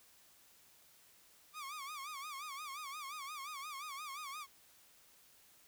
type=tone with vibrato; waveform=sawtooth; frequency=1159 Hz; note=D6; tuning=23 cents flat; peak=-40 dBFS; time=1.53-4.47 s; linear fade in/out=50 ms; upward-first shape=sine; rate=5.7 Hz; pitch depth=130 cents each way; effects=white hiss -65 dBFS RMS until 5.67 s